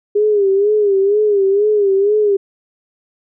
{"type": "tone with vibrato", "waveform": "sine", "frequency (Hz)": 406.1, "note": "G#4", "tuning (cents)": -39, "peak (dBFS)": -10, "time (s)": [0.15, 2.37], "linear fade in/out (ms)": 10, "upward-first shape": "sine", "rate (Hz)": 2.1, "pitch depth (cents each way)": 87, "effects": []}